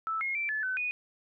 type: tone with pitch steps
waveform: sine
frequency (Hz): 1315 / 2152 / 2341 / 1729 / 1516 / 2476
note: E6 / C7 / D7 / A6 / F#6 / D#7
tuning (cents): -5 / +48 / -6 / -31 / +42 / -9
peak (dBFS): -29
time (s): 0.07-0.91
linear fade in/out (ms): 0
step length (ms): 140
effects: none